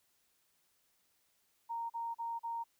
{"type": "tone bursts", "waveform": "sine", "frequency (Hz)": 927, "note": "A#5", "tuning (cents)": -10, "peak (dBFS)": -36, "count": 4, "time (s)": [1.69, 2.641], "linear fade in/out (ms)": 20, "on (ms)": 210, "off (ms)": 37, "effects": ["white hiss -75 dBFS RMS until 2.79 s"]}